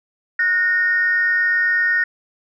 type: tone pair together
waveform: sine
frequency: 1462.1 / 1844 Hz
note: F#6 / A#6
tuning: -21 / -19 cents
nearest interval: major third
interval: 402 cents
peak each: -20 / -15 dBFS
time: 0.39-2.04 s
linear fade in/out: 5 ms
effects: tanh soft clip ceiling -7 dBFS